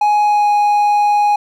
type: tone with pitch glide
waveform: triangle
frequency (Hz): 835 to 828.3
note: G#5 to G#5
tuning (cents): +9 to -5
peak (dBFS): -8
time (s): 0.01-1.36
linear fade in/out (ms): 5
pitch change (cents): -14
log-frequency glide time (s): 0.24-0.49
effects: none